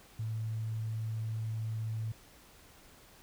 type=tone; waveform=sine; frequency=110.9 Hz; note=A2; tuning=14 cents sharp; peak=-33 dBFS; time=0.19-2.12 s; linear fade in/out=5 ms; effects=pink hiss -58 dBFS RMS until 3.22 s